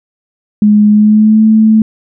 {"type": "tone with pitch glide", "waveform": "sine", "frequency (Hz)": [209.4, 218.7], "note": ["G#3", "A3"], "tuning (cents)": [15, -10], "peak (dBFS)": -3, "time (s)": [0.62, 1.82], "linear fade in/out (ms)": 2, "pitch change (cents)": 75, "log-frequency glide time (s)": [0.9, 1.44], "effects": []}